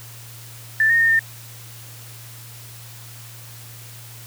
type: tone with pitch steps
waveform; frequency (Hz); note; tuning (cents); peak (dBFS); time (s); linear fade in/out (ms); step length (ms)
sine; 1769 / 1846 / 1829 / 1810; A6 / A#6 / A#6 / A6; +9 / -17 / -33 / +48; -13; 0.8-1.192; 2; 98
effects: added 116 Hz sine -40 dBFS peak until 4.26 s + white hiss -42 dBFS RMS until 4.26 s